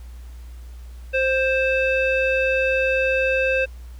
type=tone with low-pass filter; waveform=square; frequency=526 Hz; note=C5; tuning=9 cents sharp; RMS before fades=-20 dBFS; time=1.13-3.66 s; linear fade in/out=20 ms; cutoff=2400 Hz; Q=7; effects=added 60 Hz sine -35 dBFS peak until 3.99 s + pink hiss -54 dBFS RMS until 3.99 s